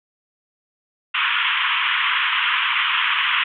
white band-pass noise, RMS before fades -20 dBFS, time 1.14-3.44 s, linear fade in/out 10 ms, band 960 to 3300 Hz, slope 96 dB/octave, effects none

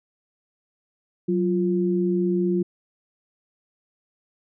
sine tone pair together, 185.33 / 349.5 Hz, F#3 / F4, +3 / +1 cents, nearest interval major seventh, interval 1098 cents, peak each -22 dBFS, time 1.28-2.63 s, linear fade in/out 10 ms, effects none

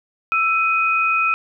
sine tone pair together, 1326.4 / 2504 Hz, E6 / D#7, +10 / +10 cents, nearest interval major seventh, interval 1100 cents, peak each -18 dBFS, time 0.32-1.34 s, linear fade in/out 0 ms, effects none

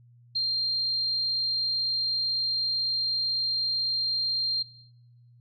sine tone, 4186 Hz, C8, in tune, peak -24 dBFS, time 0.35-4.63 s, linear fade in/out 10 ms, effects noise-tail reverb RT60 1.0 s tail -21 dB re dry + added 120 Hz sine -53 dBFS peak until 5.4 s

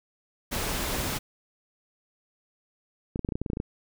pink noise, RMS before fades -30 dBFS, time 0.51-1.19 s, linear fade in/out 20 ms
clicks, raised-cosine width 3 ms, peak -16 dBFS, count 12, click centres 3.159 / 3.193 / 3.248 / 3.289 / 3.322 / 3.355 / 3.416 / 3.462 / 3.501 / 3.533 / 3.571 / 3.601 s
effects none

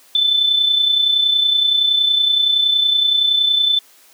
sine tone with amplitude modulation, 3520 Hz, A7, in tune, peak -10 dBFS, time 0.15-3.79 s, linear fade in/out 2 ms, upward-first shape sine, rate 30.7 Hz, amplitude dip 50%, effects white hiss -49 dBFS RMS until 4.13 s + high-pass 300 Hz 12 dB/octave

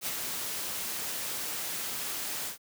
white noise with ADSR envelope, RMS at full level -32 dBFS, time 0.01-2.58 s, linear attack 54 ms, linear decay 50 ms, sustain -3 dB, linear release 110 ms, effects high-pass 100 Hz 12 dB/octave

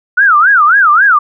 sine tone with vibrato, 1396.9 Hz, F6, in tune, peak -4 dBFS, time 0.17-1.19 s, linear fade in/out 10 ms, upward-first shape sine, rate 3.7 Hz, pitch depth 300 cents each way, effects none

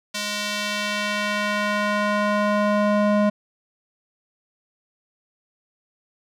square tone with band-pass filter sweep, 207.7 Hz, G#3, in tune, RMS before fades -22 dBFS, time 0.14-3.3 s, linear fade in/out 10 ms, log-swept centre 4700 to 530 Hz, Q 0.84, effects none

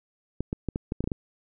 clicks, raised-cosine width 3 ms, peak -15 dBFS, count 9, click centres 0.406 / 0.529 / 0.687 / 0.759 / 0.921 / 1.006 / 1.041 / 1.075 / 1.118 s, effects none

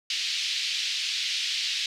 white band-pass noise, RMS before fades -29 dBFS, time 0.1-1.86 s, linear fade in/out 2 ms, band 2500 to 4700 Hz, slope 24 dB/octave, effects none

